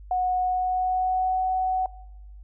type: tone with pitch glide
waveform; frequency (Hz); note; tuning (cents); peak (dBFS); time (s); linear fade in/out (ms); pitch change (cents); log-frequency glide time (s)
sine; 733 to 747.1; F#5 to F#5; -16 to +17; -21; 0.11-1.86; 2; +33; 0.41-1.4
effects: noise-tail reverb RT60 0.9 s tail -22 dB re dry + added 50 Hz sine -41 dBFS peak until 2.43 s